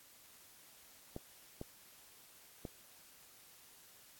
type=clicks; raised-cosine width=2 ms; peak=-29 dBFS; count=3; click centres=1.164 / 1.614 / 2.652 s; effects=white hiss -61 dBFS RMS until 4.19 s + AAC 64 kbps